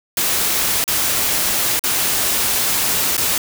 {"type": "noise with dropouts", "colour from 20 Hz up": "white", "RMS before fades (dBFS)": -18, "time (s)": [0.17, 3.38], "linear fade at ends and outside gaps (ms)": 2, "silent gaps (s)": [[0.841, 0.878], [1.794, 1.838], [3.168, 3.178]], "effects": []}